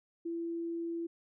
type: tone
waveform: sine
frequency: 335.9 Hz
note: E4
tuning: 33 cents sharp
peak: -34 dBFS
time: 0.25-1.07 s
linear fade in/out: 10 ms
effects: none